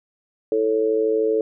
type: tone with amplitude modulation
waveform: sine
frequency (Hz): 440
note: A4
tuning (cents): 0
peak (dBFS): -13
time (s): 0.52-1.41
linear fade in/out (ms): 2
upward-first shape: sine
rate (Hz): 113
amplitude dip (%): 85
effects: none